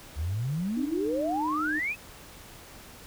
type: exponential sweep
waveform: sine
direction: up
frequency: 69.3 to 2637 Hz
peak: -27 dBFS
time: 0.15-1.96 s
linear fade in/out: 50 ms
type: tone with vibrato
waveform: sine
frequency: 305.9 Hz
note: D#4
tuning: 29 cents flat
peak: -30 dBFS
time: 0.76-1.8 s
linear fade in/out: 20 ms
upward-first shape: triangle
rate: 6 Hz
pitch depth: 14 cents each way
effects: pink hiss -48 dBFS RMS until 3.06 s